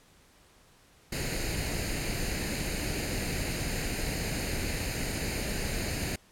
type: noise with comb filter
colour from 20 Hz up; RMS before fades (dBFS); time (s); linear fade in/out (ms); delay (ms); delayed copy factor
pink; -32; 1.12-6.16; 5; 0.44; +0.65
effects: pink hiss -60 dBFS RMS until 6.31 s + low-pass 12000 Hz 12 dB/octave